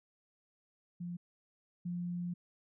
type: tone pair in turn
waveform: sine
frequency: 174.61 / 175.5 Hz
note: F3 / F3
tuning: 0 / +9 cents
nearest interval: unison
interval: 9 cents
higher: second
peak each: -38 / -35 dBFS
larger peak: second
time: 1-1.17 / 1.85-2.34 s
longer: second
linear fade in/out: 10 ms
effects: none